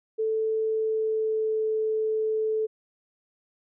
sine tone with pitch glide, 440 to 436.5 Hz, A4 to A4, 0 to -14 cents, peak -23 dBFS, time 0.18-2.67 s, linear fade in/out 20 ms, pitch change -14 cents, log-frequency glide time 0.63-1.65 s, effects none

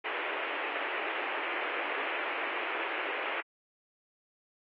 white band-pass noise, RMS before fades -35 dBFS, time 0.04-3.41 s, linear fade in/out 10 ms, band 320 to 2700 Hz, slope 48 dB/octave, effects AAC 32 kbps

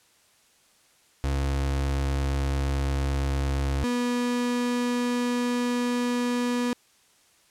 35% pulse tone pair in turn, 68.8 / 243.8 Hz, C#2 / B3, -12 / -22 cents, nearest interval octave + minor seventh, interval 2190 cents, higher second, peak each -22 dBFS, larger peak neither, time 1.24-3.84 / 3.84-6.73 s, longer second, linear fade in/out 0 ms, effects white hiss -61 dBFS RMS until 7.5 s + low-pass 10000 Hz 12 dB/octave

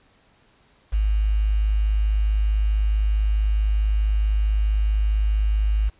sine tone with quantisation, 52.3 Hz, G#1, 13 cents sharp, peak -17 dBFS, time 0.92-5.9 s, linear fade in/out 20 ms, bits 7, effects pink hiss -59 dBFS RMS until 5.99 s + resampled to 8000 Hz

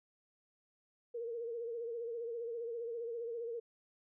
sine tone with vibrato, 466.2 Hz, A#4, in tune, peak -38 dBFS, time 1.14-3.6 s, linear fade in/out 10 ms, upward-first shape sine, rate 15 Hz, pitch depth 55 cents each way, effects none

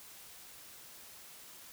silence, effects white hiss -53 dBFS RMS until 1.72 s

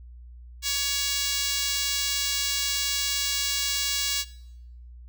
5% pulse tone with high-pass filter, 561 Hz, C#5, 21 cents sharp, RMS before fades -27 dBFS, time 0.62-4.25 s, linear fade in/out 50 ms, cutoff 2400 Hz, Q 0.52, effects noise-tail reverb RT60 0.8 s tail -20 dB re dry + added 60 Hz sine -42 dBFS peak until 5.08 s

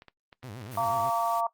clicks, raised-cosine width 0.3 ms, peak -32 dBFS, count 7, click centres 0.021 / 0.083 / 0.328 / 0.43 / 0.617 / 0.665 / 0.753 s
sawtooth tone with vibrato, 113.9 Hz, A#2, 40 cents flat, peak -35 dBFS, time 0.43-1.1 s, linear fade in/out 10 ms, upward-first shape sine, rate 8.2 Hz, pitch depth 250 cents each way
white noise, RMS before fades -46 dBFS, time 0.71-1.41 s, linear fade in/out 10 ms
harmonic tone, 230 Hz, A#3, 23 cents flat, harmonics 3 / 4 / 5, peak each -29 / -29 / -29 dBFS, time 0.77-1.47 s, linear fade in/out 5 ms
effects noise-tail reverb RT60 0.1 s tail -18 dB re dry + Opus 48 kbps

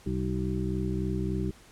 harmonic tone, 63.5 Hz, B1, 49 cents sharp, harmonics 1 / 2 / 3 / 5 / 6, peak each -33 / -33 / -32 / -35 / -36 dBFS, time 0.06-1.51 s, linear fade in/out 5 ms, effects pink hiss -55 dBFS RMS until 1.71 s + low-pass 11000 Hz 12 dB/octave

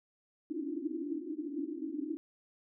pink band-pass noise, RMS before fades -38 dBFS, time 0.5-2.17 s, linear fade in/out 0 ms, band 280 to 330 Hz, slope 96 dB/octave, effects none

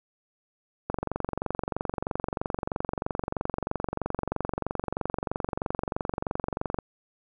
click train, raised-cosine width 1 ms, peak -14 dBFS, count 137, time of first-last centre 0.9-6.787 s, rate 23.1 Hz, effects none

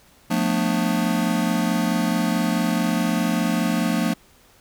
square chord, B half-diminished seventh, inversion second, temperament just, 177.8 / 222.2 / 246.9 / 296.3 Hz, F3 / A3 / B3 / D4, +31 / +17 / 0 / +15 cents, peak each -25 / -24 / -27 / -28 dBFS, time 0.3-4.14 s, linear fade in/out 10 ms, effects pink hiss -54 dBFS RMS until 4.6 s

